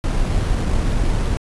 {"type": "noise with sample-and-hold", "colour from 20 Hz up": "brown", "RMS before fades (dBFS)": -18, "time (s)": [0.04, 1.37], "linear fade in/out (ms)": 0, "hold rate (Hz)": 7350, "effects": ["resampled to 24000 Hz"]}